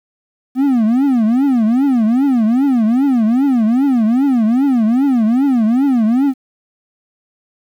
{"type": "tone with vibrato", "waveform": "triangle", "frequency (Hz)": 246.9, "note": "B3", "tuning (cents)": 0, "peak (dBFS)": -8, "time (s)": [0.55, 6.34], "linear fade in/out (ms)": 50, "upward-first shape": "triangle", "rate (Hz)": 2.5, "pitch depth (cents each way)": 280, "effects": ["8-bit"]}